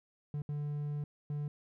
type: tone bursts at uneven times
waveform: triangle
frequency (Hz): 146.83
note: D3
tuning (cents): 0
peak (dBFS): -32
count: 3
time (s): 0.34-0.42 / 0.49-1.04 / 1.3-1.48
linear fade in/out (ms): 2
effects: none